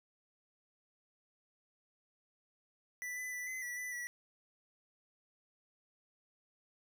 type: tone with pitch steps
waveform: square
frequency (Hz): 1978 / 2003 / 1978 / 2039 / 1951 / 1990 / 1942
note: B6 / B6 / B6 / C7 / B6 / B6 / B6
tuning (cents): +2 / +24 / +2 / -45 / -22 / +13 / -30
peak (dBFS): -40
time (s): 3.02-4.07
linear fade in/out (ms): 0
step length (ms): 150
effects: none